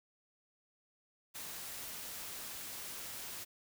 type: noise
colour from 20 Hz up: white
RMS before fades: -45 dBFS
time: 1.34-3.45 s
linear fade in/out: 20 ms
effects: none